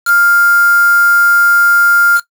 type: tone with quantisation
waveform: sine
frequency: 1400 Hz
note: F6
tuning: 4 cents sharp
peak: -6 dBFS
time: 0.05-2.21 s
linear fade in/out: 50 ms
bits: 3
effects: noise-tail reverb RT60 0.1 s tail -17 dB re dry